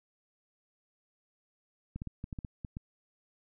clicks, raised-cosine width 5 ms, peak -26 dBFS, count 9, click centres 1.96 / 2.019 / 2.073 / 2.241 / 2.328 / 2.388 / 2.448 / 2.648 / 2.769 s, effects none

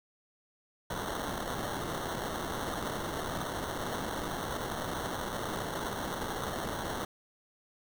violet noise with sample-and-hold, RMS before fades -36 dBFS, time 0.9-7.05 s, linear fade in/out 5 ms, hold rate 2450 Hz, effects none

